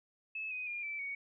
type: tone with pitch steps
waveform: sine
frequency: 2600 / 2504 / 2412 / 2323 / 2237 Hz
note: E7 / D#7 / D7 / D7 / C#7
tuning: -24 / +10 / +46 / -20 / +15 cents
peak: -37 dBFS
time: 0.35-1.15 s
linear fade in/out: 5 ms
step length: 160 ms
effects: none